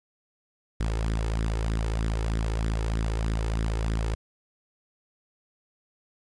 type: tone with flanger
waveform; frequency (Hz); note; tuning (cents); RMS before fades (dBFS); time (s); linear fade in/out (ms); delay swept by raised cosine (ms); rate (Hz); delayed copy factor
sawtooth; 55; A1; 0; -27; 0.8-4.15; 5; 0.54 to 2.34; 3.2; +0.55
effects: resampled to 22050 Hz + 10-bit